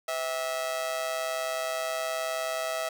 sawtooth tone with amplitude modulation, 650 Hz, E5, 24 cents flat, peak -22 dBFS, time 0.08-2.89 s, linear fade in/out 5 ms, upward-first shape sine, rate 139 Hz, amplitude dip 70%, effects none

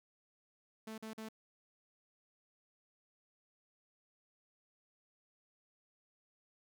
sawtooth tone bursts, 220 Hz, A3, in tune, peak -40 dBFS, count 3, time 0.87-1.288 s, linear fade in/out 5 ms, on 110 ms, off 44 ms, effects none

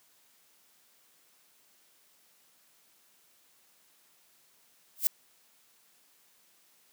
violet noise with exponential growth, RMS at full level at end -20 dBFS, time 4.96-5.07 s, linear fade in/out 1 ms, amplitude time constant 22 ms, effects white hiss -65 dBFS RMS until 6.92 s + high-pass 150 Hz 12 dB/octave

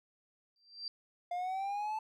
sine tone with exponential growth, 4704 Hz, D8, 2 cents sharp, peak -35 dBFS, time 0.56-0.88 s, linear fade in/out 1 ms, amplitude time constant 69 ms
triangle linear sweep, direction up, 698.5 to 879 Hz, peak -32 dBFS, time 1.31-1.99 s, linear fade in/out 5 ms
effects none

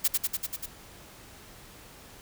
blue noise with echo, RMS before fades -23 dBFS, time 0.04-0.08 s, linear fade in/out 10 ms, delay 97 ms, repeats 6, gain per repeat -2 dB, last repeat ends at 0.662 s, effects pink hiss -50 dBFS RMS until 2.21 s

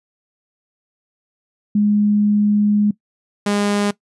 sine / sawtooth tone pair in turn, 207.7 / 204.4 Hz, G#3 / G#3, 0 / -27 cents, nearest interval unison, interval 27 cents, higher first, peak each -12 dBFS, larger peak neither, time 1.75-2.91 / 3.46-3.91 s, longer first, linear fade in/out 5 ms, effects noise-tail reverb RT60 0.1 s tail -19 dB re dry + resampled to 24000 Hz

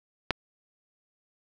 clicks, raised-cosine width 0.3 ms, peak -7 / -30 dBFS, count 2, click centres 0.307 / 0.31 s, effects none

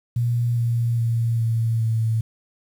sine tone with pitch steps, 119.3 / 117.52 / 115.77 / 114.04 / 112.34 Hz, A#2 / A#2 / A#2 / A#2 / A2, +41 / +14 / -11 / -38 / +36 cents, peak -18 dBFS, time 0.16-2.21 s, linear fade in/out 5 ms, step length 410 ms, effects 8-bit

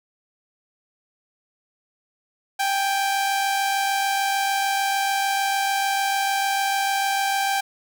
sawtooth tone pair together, 785.3 / 832 Hz, G5 / G#5, +3 / +3 cents, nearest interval minor second, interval 100 cents, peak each -17 / -27 dBFS, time 2.59-7.61 s, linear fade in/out 10 ms, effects none

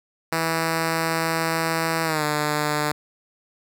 5% pulse tone with pitch glide, 163.3 to 149.75 Hz, E3 to D3, -16 to +34 cents, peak -10 dBFS, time 0.32-2.92 s, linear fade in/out 5 ms, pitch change -150 cents, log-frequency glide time 2.04-2.24 s, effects none

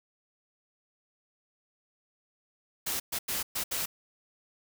white noise bursts at uneven times, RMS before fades -32 dBFS, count 5, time 2.86-3 / 3.12-3.19 / 3.28-3.43 / 3.55-3.64 / 3.71-3.86 s, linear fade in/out 10 ms, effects none

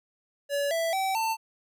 square tone with pitch steps, 569 / 661.2 / 768.3 / 892.9 Hz, C#5 / E5 / G5 / A5, +45 / +5 / -35 / +25 cents, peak -26 dBFS, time 0.49-1.37 s, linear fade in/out 50 ms, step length 220 ms, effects none

